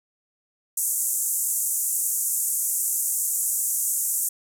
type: band-pass noise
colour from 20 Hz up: pink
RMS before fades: -25 dBFS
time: 0.77-4.29 s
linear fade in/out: 5 ms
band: 7000 to 14000 Hz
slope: 48 dB/octave
effects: none